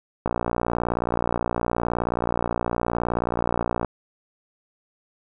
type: click train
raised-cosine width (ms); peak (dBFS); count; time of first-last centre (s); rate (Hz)
1; -9; 213; 0.26-3.847; 59.1
effects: none